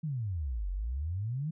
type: exponential two-way sweep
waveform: sine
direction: down then up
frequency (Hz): 165.2 to 44 to 165.2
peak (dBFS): -31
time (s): 0.03-1.51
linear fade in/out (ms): 10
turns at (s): 0.7
effects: none